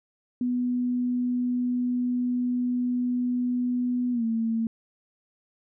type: tone with pitch glide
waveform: sine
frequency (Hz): 246.9 to 226.4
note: B3 to A3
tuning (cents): 0 to +50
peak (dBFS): -23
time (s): 0.41-4.67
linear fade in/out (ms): 2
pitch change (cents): -150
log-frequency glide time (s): 4.12-4.24
effects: none